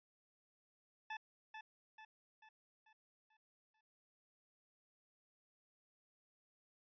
20% pulse tone with echo, 872 Hz, A5, 16 cents flat, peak -38 dBFS, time 1.1-1.17 s, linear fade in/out 5 ms, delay 440 ms, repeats 6, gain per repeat -6 dB, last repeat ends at 3.81 s, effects resampled to 11025 Hz

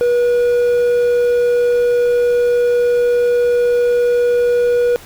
triangle tone, 483.7 Hz, B4, 36 cents flat, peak -9 dBFS, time 0.01-4.96 s, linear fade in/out 0 ms, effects pink hiss -39 dBFS RMS until 5.05 s

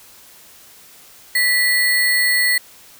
sine tone with sample-and-hold, 1965 Hz, B6, 9 cents flat, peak -13 dBFS, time 1.35-2.58 s, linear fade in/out 5 ms, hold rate 6300 Hz, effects white hiss -45 dBFS RMS until 2.99 s

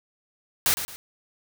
white noise with echo, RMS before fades -21 dBFS, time 0.66-0.74 s, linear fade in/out 0 ms, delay 110 ms, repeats 2, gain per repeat -10 dB, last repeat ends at 0.96 s, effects none

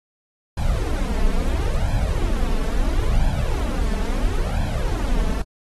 brown noise with flanger, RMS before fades -20 dBFS, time 0.57-5.42 s, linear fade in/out 5 ms, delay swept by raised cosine 1.2 to 4.6 ms, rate 0.74 Hz, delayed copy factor +0.8, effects AAC 32 kbps

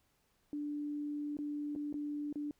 sine tone with dropouts, 293.7 Hz, D4, in tune, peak -36 dBFS, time 0.53-2.51 s, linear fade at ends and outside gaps 1 ms, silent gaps 1.369-1.388 / 1.752-1.76 / 1.927-1.941 / 2.327-2.357 s, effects pink hiss -75 dBFS RMS until 2.59 s

